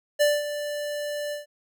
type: tone with ADSR envelope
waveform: square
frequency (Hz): 588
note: D5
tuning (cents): +2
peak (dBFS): -17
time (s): 0.19-1.46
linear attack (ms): 24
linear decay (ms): 210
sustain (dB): -12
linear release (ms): 140
effects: none